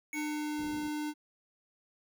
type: tone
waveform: square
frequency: 300 Hz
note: D4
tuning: 37 cents sharp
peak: -34 dBFS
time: 0.13-1.14 s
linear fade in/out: 50 ms
type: tone with exponential decay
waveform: square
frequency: 2217 Hz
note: C#7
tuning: in tune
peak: -37 dBFS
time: 0.13-0.92 s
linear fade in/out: 1 ms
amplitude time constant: 170 ms
type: low-pass noise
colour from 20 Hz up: white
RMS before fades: -49 dBFS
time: 0.58-0.89 s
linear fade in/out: 10 ms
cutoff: 410 Hz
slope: 24 dB/octave
effects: none